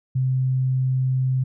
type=tone; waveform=sine; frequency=130 Hz; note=C3; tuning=11 cents flat; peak=-18 dBFS; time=0.15-1.44 s; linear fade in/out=10 ms; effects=none